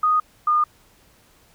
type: tone pair in turn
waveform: sine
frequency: 1241 / 1217.6 Hz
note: D#6 / D#6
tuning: -5 / -38 cents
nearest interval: unison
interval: 33 cents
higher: first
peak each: -15 dBFS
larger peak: neither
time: 0.03-0.2 / 0.47-0.64 s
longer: neither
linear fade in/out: 5 ms
effects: pink hiss -56 dBFS RMS until 1.54 s